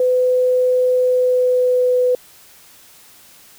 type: tone with pitch glide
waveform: sine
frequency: 504 to 499.4 Hz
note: B4 to B4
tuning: +35 to +19 cents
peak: -12 dBFS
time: 0-2.15 s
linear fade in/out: 2 ms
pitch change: -16 cents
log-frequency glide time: 0.98-2.01 s
effects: white hiss -46 dBFS RMS until 3.58 s